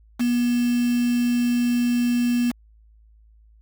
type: tone with quantisation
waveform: sine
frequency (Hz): 241.7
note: B3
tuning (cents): -37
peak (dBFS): -18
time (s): 0.19-2.52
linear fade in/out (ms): 20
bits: 5
effects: added 54 Hz sine -50 dBFS peak until 3.61 s